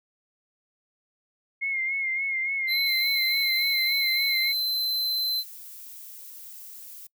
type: tone with vibrato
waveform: sine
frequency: 2142 Hz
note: C7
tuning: 40 cents sharp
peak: -25 dBFS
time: 1.61-4.53 s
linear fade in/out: 20 ms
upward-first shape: sine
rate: 3.5 Hz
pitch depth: 47 cents each way
type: tone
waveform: square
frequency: 4068 Hz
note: C8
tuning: 50 cents flat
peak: -25 dBFS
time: 2.67-5.44 s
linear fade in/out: 50 ms
type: noise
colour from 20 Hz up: violet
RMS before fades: -43 dBFS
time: 2.86-7.07 s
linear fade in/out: 5 ms
effects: noise-tail reverb RT60 0.1 s tail -24 dB re dry